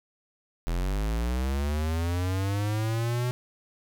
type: linear sweep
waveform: square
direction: up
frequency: 40.76 to 125 Hz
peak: -26 dBFS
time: 0.67-3.31 s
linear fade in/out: 0 ms
effects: none